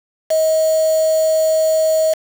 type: tone with quantisation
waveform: sine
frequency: 634 Hz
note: D#5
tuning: 32 cents sharp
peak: -12 dBFS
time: 0.3-2.14 s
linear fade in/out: 10 ms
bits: 4
effects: none